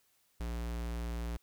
square tone, 58.27 Hz, A#1, in tune, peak -36 dBFS, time 0.4-1.37 s, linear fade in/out 5 ms, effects white hiss -72 dBFS RMS until 1.42 s

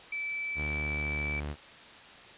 sine tone, 2315 Hz, D7, 25 cents flat, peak -32 dBFS, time 0.12-1.4 s, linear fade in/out 5 ms
sawtooth tone with pitch glide, 74.7 to 73.54 Hz, D2 to D2, +30 to +3 cents, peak -30 dBFS, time 0.55-1.56 s, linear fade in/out 50 ms, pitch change -27 cents, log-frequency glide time 0.76-1.38 s
effects white hiss -50 dBFS RMS until 2.37 s + resampled to 8000 Hz

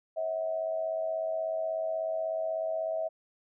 sine tone with amplitude modulation, 646 Hz, E5, 35 cents flat, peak -26 dBFS, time 0.16-3.09 s, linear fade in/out 20 ms, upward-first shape sine, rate 96.4 Hz, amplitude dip 65%, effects none

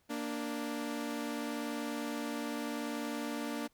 sawtooth tone pair together, 232.9 / 293.7 Hz, A#3 / D4, -1 / 0 cents, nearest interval major third, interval 401 cents, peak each -35 / -34 dBFS, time 0.09-3.68 s, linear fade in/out 20 ms, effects pink hiss -73 dBFS RMS until 3.73 s

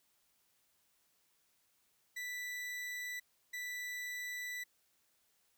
40% pulse tone bursts at uneven times, 1975.5 Hz, B6, in tune, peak -39 dBFS, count 2, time 2.16-3.2 / 3.53-4.64 s, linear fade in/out 10 ms, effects white hiss -75 dBFS RMS until 5.57 s

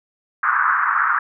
pink band-pass noise, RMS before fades -18 dBFS, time 0.43-1.19 s, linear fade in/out 5 ms, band 1100 to 1600 Hz, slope 48 dB/octave, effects none

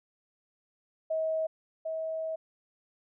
sine tone pair in turn, 638 / 641.6 Hz, D#5 / E5, +43 / -47 cents, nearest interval unison, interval 10 cents, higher second, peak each -27 / -31 dBFS, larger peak first, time 1.1-1.47 / 1.85-2.36 s, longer second, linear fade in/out 10 ms, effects none

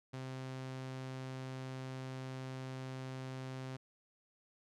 sawtooth tone, 130.81 Hz, C3, in tune, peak -38 dBFS, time 0.13-3.77 s, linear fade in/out 10 ms, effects low-pass 7000 Hz 12 dB/octave

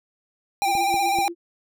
square tone with vibrato, 793 Hz, G5, 20 cents sharp, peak -20 dBFS, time 0.62-1.28 s, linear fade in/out 0 ms, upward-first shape square, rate 16 Hz, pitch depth 29 cents each way
sine tone with tremolo, 343 Hz, F4, 31 cents flat, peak -27 dBFS, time 0.65-1.35 s, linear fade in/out 50 ms, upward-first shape triangle, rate 7.9 Hz, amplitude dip 100%
clicks, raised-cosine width 2 ms, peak -21 dBFS, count 3, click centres 0.752 / 0.942 / 1.187 s
effects none

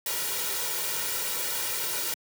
white noise with comb filter, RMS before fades -30 dBFS, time 0.06-2.14 s, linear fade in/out 2 ms, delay 2.1 ms, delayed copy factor +0.75, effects high-pass 150 Hz 12 dB/octave

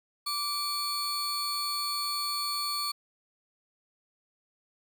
40% pulse tone pair together, 1168 / 4410 Hz, D6 / C#8, -10 / -10 cents, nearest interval octave + major seventh, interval 2300 cents, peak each -33 / -30 dBFS, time 0.26-2.92 s, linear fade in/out 10 ms, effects 10-bit

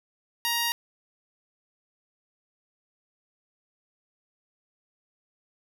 5% pulse tone with notch filter, 940 Hz, A#5, 14 cents sharp, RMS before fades -27 dBFS, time 0.45-0.72 s, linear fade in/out 0 ms, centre 7800 Hz, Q 1.2, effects none

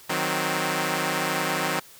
5% pulse chord, C diminished, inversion first, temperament equal, 155.56 / 185 / 261.6 Hz, Eb3 / Gb3 / C4, 0 / 0 / 0 cents, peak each -17 dBFS, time 0.09-1.8 s, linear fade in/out 10 ms, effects white hiss -49 dBFS RMS until 1.99 s

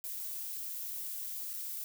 violet noise with dropouts, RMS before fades -40 dBFS, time 0.04-1.84 s, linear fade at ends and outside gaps 0 ms, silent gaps 1.532-1.537 s, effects none

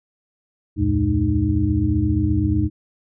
sine tone cluster, 71 / 85.8 / 114.1 / 211.2 / 307.1 Hz, C#2 / F2 / A#2 / G#3 / D#4, +42 / -30 / -37 / +29 / -23 cents, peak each -26 / -21 / -22 / -26 / -21 dBFS, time 0.76-2.7 s, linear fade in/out 50 ms, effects none

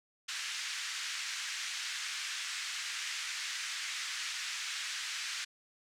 pink band-pass noise, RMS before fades -39 dBFS, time 0.28-5.45 s, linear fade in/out 10 ms, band 1600 to 7400 Hz, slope 24 dB/octave, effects none

